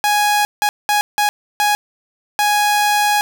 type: tone bursts at uneven times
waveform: sawtooth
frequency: 830.6 Hz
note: G#5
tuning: in tune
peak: -9 dBFS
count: 6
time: 0.04-0.45 / 0.62-0.69 / 0.89-1.01 / 1.18-1.29 / 1.6-1.75 / 2.39-3.21 s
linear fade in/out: 0 ms
effects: none